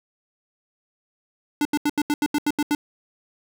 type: tone bursts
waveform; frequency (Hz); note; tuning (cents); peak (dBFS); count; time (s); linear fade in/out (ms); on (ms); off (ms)
square; 294.3; D4; +4; -19; 10; 1.61-2.75; 2; 42; 80
effects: none